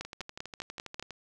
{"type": "two click trains", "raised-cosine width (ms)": 0.2, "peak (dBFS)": [-24, -19], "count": [14, 6], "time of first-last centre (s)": [[0.05, 1.107], [0.01, 0.996]], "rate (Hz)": [12.3, 5.07], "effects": []}